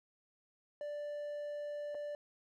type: tone with dropouts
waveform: triangle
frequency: 587.3 Hz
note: D5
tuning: in tune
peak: -37 dBFS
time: 0.81-2.15 s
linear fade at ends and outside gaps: 1 ms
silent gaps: 1.946-1.95 s
effects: none